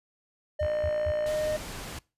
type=tone with pitch glide; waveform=triangle; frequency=606 to 612.7 Hz; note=D#5 to D#5; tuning=-46 to -27 cents; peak=-24 dBFS; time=0.59-1.57 s; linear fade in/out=10 ms; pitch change=+19 cents; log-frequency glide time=1.25-1.32 s
type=tone bursts; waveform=sine; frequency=81.3 Hz; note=E2; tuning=23 cents flat; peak=-29 dBFS; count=3; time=0.61-1.115 s; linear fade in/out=5 ms; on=55 ms; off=170 ms
type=click train; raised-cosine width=0.5 ms; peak=-26 dBFS; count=37; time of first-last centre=0.63-1.259 s; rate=57.2 Hz
type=low-pass noise; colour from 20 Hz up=pink; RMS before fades=-39 dBFS; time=1.26-1.99 s; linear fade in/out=5 ms; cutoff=12000 Hz; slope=12 dB/octave
effects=noise-tail reverb RT60 0.3 s tail -23 dB re dry + resampled to 32000 Hz